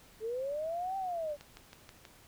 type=linear two-way sweep; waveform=sine; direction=up then down; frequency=426.4 to 784 to 570 Hz; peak=-33 dBFS; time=0.2-1.37 s; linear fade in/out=50 ms; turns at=0.97 s
type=click train; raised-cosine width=0.2 ms; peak=-31 dBFS; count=5; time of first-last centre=1.41-2.052 s; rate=6.23 Hz
effects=pink hiss -59 dBFS RMS until 2.27 s